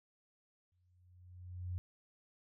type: tone with exponential growth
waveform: sine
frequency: 90 Hz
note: F#2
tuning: 47 cents flat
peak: -35 dBFS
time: 0.72-1.78 s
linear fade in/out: 0 ms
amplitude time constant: 230 ms
effects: none